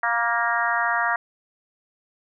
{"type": "harmonic tone with a mistuned harmonic", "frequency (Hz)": 233.7, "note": "A#3", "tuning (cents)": 5, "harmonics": [3, 4, 5, 6, 7, 8], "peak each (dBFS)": [-27, -27, -27, -27, -27, -27], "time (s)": [0.03, 1.16], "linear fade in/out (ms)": 2, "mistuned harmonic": 4, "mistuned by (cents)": 20, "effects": []}